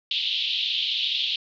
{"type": "band-pass noise", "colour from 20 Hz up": "white", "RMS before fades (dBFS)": -26, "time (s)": [0.11, 1.36], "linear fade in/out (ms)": 2, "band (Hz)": [2900, 3800], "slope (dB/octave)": 48, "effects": []}